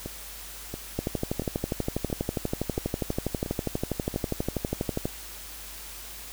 two click trains, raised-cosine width 2 ms, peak -20 / -13 dBFS, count 7 / 51, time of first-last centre 0.06-4.142 / 0.99-5.055 s, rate 1.47 / 12.3 Hz, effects added 50 Hz sine -47 dBFS peak until 6.32 s + white hiss -42 dBFS RMS until 6.32 s

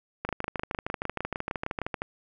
two click trains, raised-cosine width 0.5 ms, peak -15 / -15 dBFS, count 24 / 11, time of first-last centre 0.25-2.019 / 0.29-1.817 s, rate 13 / 6.55 Hz, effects none

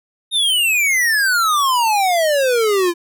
square exponential sweep, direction down, 3729 to 336.1 Hz, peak -14 dBFS, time 0.31-2.94 s, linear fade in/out 50 ms, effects none

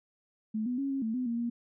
sine tone with pitch steps, 217.4 / 247.6 / 275.5 / 271.4 / 222.5 / 252.7 / 233.5 / 236.5 Hz, A3 / B3 / C#4 / C#4 / A3 / B3 / A#3 / A#3, -21 / +5 / -11 / -36 / +20 / +40 / +3 / +25 cents, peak -29 dBFS, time 0.54-1.5 s, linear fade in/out 10 ms, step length 120 ms, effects none

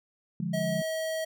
sine chord, D diminished, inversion none, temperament equal, 146.83 / 174.61 / 207.7 Hz, D3 / F3 / Ab3, 0 / 0 / 0 cents, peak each -35 / -31 / -34 dBFS, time 0.4-0.82 s, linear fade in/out 2 ms
square tone, 640 Hz, D#5, 49 cents sharp, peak -30 dBFS, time 0.53-1.25 s, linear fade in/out 10 ms
effects none

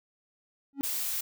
triangle tone with exponential growth, 277.2 Hz, C#4, in tune, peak -23 dBFS, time 0.73-0.81 s, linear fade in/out 0 ms, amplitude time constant 16 ms
blue noise, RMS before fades -32 dBFS, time 0.83-1.21 s, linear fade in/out 5 ms
effects none

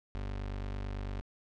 30% pulse tone, 49 Hz, G1, in tune, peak -33 dBFS, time 0.15-1.21 s, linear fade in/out 0 ms, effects low-pass 4000 Hz 12 dB/octave

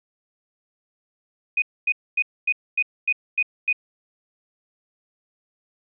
sine tone bursts, 2489 Hz, D#7, in tune, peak -17 dBFS, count 8, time 1.57-3.728 s, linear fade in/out 5 ms, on 51 ms, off 250 ms, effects none

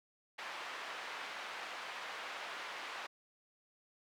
pink band-pass noise, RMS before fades -45 dBFS, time 0.38-3.07 s, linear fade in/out 10 ms, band 900 to 2900 Hz, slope 12 dB/octave, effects none

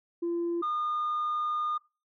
sine tone pair in turn, 342 / 1218.7 Hz, F4 / D#6, -36 / -36 cents, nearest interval octave + minor seventh, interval 2200 cents, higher second, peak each -26 dBFS, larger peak neither, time 0.22-0.62 / 0.62-1.78 s, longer second, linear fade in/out 10 ms, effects noise-tail reverb RT60 0.3 s tail -22 dB re dry + tanh soft clip ceiling -25 dBFS

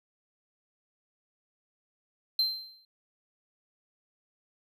triangle tone with exponential decay, 4122 Hz, C8, 27 cents flat, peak -20 dBFS, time 2.39-2.85 s, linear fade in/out 2 ms, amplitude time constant 98 ms, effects none

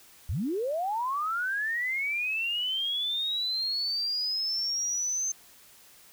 sine linear sweep, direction up, 58.3 to 6300 Hz, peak -27 dBFS, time 0.29-5.32 s, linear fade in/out 5 ms, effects white hiss -55 dBFS RMS until 6.12 s

